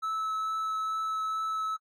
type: tone with vibrato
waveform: triangle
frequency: 1303 Hz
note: E6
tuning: 20 cents flat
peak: -27 dBFS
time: 0.02-1.77 s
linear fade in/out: 20 ms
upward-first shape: triangle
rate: 2.3 Hz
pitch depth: 9 cents each way
effects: AAC 48 kbps